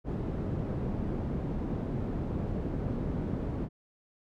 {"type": "low-pass noise", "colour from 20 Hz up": "white", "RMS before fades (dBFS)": -33, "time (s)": [0.04, 3.69], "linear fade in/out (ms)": 50, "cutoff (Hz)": 250, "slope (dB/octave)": 12, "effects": []}